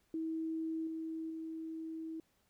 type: tone with level steps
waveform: sine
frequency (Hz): 322.2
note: E4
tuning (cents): -39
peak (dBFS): -35 / -38 / -40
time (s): 0.14-2.2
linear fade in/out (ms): 2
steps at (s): 0.87 / 1.3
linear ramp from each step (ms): 2
effects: pink hiss -75 dBFS RMS until 2.49 s